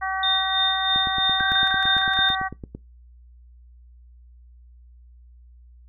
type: harmonic tone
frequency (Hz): 381.7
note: G4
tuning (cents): -46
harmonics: 2 / 3 / 4 / 5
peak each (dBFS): -27 / -29 / -30 / -31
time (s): 0.01-2.49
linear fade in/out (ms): 20
type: tone with tremolo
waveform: sine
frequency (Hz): 3639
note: A#7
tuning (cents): -42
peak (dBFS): -18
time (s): 0.23-2.35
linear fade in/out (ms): 2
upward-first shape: sine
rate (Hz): 3.1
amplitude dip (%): 60
type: click train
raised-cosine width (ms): 3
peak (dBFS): -21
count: 17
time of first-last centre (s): 0.96-2.75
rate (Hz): 8.94
type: tone bursts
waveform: sine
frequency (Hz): 1564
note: G6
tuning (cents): -4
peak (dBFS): -22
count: 6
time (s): 1.4-2.29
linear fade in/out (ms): 0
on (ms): 120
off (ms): 34
effects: noise-tail reverb RT60 0.2 s tail -21 dB re dry + added 60 Hz sine -46 dBFS peak until 5.88 s